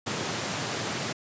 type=high-pass noise; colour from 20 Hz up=pink; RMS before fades=-31 dBFS; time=0.06-1.13 s; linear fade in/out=10 ms; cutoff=100 Hz; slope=48 dB/octave; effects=resampled to 16000 Hz